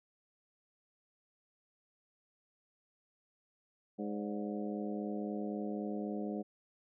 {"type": "harmonic tone with a mistuned harmonic", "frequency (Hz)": 103.83, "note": "G#2", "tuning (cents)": 0, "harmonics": [2, 3, 4, 5, 6, 7], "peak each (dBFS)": [-38, -42, -44, -46, -48, -49], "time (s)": [3.98, 6.43], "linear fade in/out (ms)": 20, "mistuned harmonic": 6, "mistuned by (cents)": -98, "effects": []}